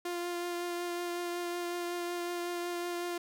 sawtooth tone with vibrato, 349.2 Hz, F4, in tune, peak -30 dBFS, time 0.05-3.18 s, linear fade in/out 5 ms, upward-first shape triangle, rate 5.4 Hz, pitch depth 15 cents each way, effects none

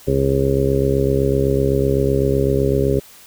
harmonic tone, 67.9 Hz, C#2, 35 cents flat, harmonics 1 / 2 / 3 / 4 / 5 / 6 / 7 / 8, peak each -23 / -20 / -29 / -23 / -28 / -18 / -26 / -24 dBFS, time 0.07-3 s, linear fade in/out 10 ms, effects white hiss -44 dBFS RMS until 3.26 s

